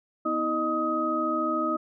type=tone cluster; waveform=sine; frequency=247.1 / 320.8 / 615 / 1260 Hz; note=B3 / E4 / D#5 / D#6; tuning=+1 / -47 / -20 / +21 cents; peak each=-33 / -29 / -31 / -27 dBFS; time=0.25-1.77 s; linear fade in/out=10 ms; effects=none